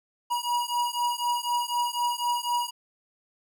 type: beating tone pair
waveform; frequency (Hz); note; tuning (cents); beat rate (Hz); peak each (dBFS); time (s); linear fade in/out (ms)
square; 960 / 964; B5 / B5; -49 / -42; 4; -29; 0.3-2.71; 20
effects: none